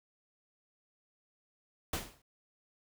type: noise with exponential decay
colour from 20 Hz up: pink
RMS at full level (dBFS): -32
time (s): 1.93-2.22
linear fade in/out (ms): 5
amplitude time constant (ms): 62
effects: none